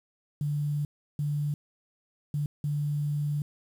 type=tone bursts at uneven times; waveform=sine; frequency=146.83 Hz; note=D3; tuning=in tune; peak=-26 dBFS; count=4; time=0.41-0.85 / 1.19-1.54 / 2.34-2.46 / 2.64-3.42 s; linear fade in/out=2 ms; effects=9-bit